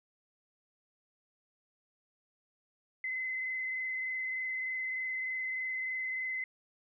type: tone with frequency modulation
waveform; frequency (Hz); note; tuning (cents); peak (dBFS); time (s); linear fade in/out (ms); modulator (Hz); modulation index
sine; 2044; C7; -41; -33; 3.04-6.44; 2; 23.3; 1.2
effects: none